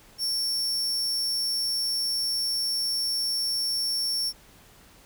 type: tone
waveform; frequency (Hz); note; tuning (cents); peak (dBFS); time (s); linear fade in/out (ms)
40% pulse; 5460; F8; -40; -24; 0.18-4.33; 50
effects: pink hiss -54 dBFS RMS until 5.05 s